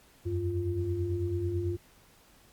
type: tone cluster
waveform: sine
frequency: 85.6 / 94.7 / 347.5 Hz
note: F2 / F#2 / F4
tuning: -34 / +41 / -9 cents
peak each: -37 / -31 / -32 dBFS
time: 0.25-1.77 s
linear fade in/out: 20 ms
effects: pink hiss -60 dBFS RMS until 2.52 s + Opus 48 kbps